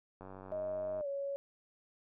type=click train; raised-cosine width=1 ms; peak=-35 dBFS; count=77; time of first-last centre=0.21-1.009 s; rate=95.1 Hz
type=tone with pitch glide; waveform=sine; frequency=622.3 to 557.6 Hz; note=D#5 to C#5; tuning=0 to +10 cents; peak=-35 dBFS; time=0.52-1.36 s; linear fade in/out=0 ms; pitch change=-190 cents; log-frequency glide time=0.99-1.07 s
effects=none

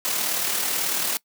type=noise with amplitude modulation; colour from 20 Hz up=white; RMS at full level=-23 dBFS; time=0.05-1.17 s; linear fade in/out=0 ms; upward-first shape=sine; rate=38.2 Hz; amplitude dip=40%; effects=noise-tail reverb RT60 0.1 s tail -22 dB re dry + high-pass 200 Hz 12 dB/octave

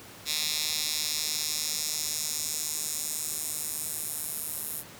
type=tone with high-pass filter sweep; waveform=10% pulse; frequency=152.8 Hz; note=D#3; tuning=31 cents flat; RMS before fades=-32 dBFS; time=0.25-4.84 s; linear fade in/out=50 ms; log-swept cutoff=4000 to 11000 Hz; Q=1.6; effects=pink hiss -47 dBFS RMS until 4.99 s + high-pass 100 Hz 12 dB/octave

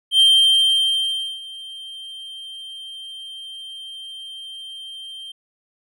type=tone with ADSR envelope; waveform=triangle; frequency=3153 Hz; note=G7; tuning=9 cents sharp; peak=-8 dBFS; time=0.11-5.32 s; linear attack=82 ms; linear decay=1200 ms; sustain=-23 dB; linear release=7 ms; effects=none

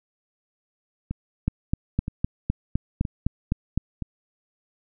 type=two click trains; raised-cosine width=5 ms; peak=-16 / -9 dBFS; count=4 / 10; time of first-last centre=1.11-4.023 / 1.48-3.776 s; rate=1.03 / 3.92 Hz; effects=none

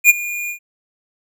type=tone with ADSR envelope; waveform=square; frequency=2426 Hz; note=D#7; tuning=44 cents flat; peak=-4 dBFS; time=0.04-0.59 s; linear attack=56 ms; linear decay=24 ms; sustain=-19 dB; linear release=96 ms; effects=none

